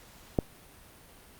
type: click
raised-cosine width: 2 ms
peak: -10 dBFS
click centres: 0.388 s
effects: pink hiss -54 dBFS RMS until 1.39 s + Opus 48 kbps

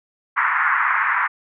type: band-pass noise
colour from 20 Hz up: pink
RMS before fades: -19 dBFS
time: 0.36-1.28 s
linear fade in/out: 20 ms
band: 1000 to 2000 Hz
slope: 48 dB/octave
effects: none

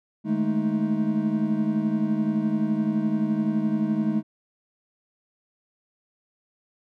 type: tone cluster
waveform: triangle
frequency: 153.3 / 211 / 222.7 / 312.9 Hz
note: D#3 / G#3 / A3 / D#4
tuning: -25 / +28 / +21 / +10 cents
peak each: -31 / -22 / -25 / -27 dBFS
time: 0.24-4.23 s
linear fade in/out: 50 ms
effects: none

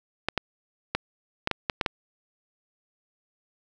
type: clicks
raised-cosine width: 0.3 ms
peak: -8 dBFS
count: 8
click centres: 0.286 / 0.377 / 0.95 / 1.474 / 1.513 / 1.698 / 1.812 / 1.862 s
effects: none

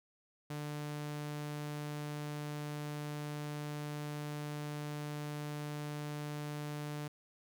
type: tone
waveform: sawtooth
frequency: 148.3 Hz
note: D3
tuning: 17 cents sharp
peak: -35 dBFS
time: 0.5-7.08 s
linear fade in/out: 5 ms
effects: none

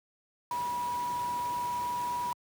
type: tone in noise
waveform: sine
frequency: 972 Hz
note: B5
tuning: 28 cents flat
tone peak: -30 dBFS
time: 0.51-2.33 s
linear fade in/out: 2 ms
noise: pink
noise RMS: -44 dBFS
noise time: 0.51-2.33 s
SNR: +11 dB
effects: high-pass 100 Hz 12 dB/octave

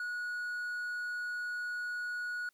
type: tone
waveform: triangle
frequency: 1458 Hz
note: F#6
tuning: 26 cents flat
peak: -33 dBFS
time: 0-2.49 s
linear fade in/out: 2 ms
effects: white hiss -75 dBFS RMS until 2.53 s

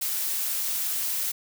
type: noise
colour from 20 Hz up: blue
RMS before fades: -28 dBFS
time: 0.01-1.32 s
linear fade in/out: 10 ms
effects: none

